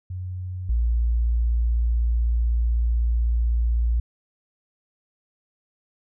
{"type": "tone pair in turn", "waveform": "sine", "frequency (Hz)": [91.3, 58], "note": ["F#2", "A#1"], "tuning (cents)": [-23, -8], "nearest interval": "minor sixth", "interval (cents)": 785, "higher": "first", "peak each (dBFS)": [-28, -18], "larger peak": "second", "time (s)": [[0.1, 0.69], [0.69, 4]], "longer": "second", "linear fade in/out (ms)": 5, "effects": []}